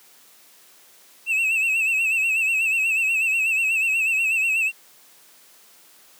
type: tone with vibrato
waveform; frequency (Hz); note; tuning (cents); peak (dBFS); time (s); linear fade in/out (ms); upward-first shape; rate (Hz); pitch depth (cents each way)
triangle; 2637; E7; 0; -17; 1.26-4.72; 50; sine; 8.2; 69
effects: white hiss -52 dBFS RMS until 6.19 s + high-pass 200 Hz 12 dB/octave